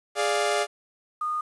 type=chord; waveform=sawtooth; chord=D diminished; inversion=second; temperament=equal; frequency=415.3 / 587.3 / 698.5 Hz; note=Ab4 / D5 / F5; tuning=0 / 0 / 0 cents; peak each=-23 dBFS; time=0.15-0.67 s; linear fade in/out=50 ms
type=tone; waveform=sine; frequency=1227 Hz; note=D#6; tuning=25 cents flat; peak=-25 dBFS; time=1.21-1.41 s; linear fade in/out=5 ms
effects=resampled to 24000 Hz + 9-bit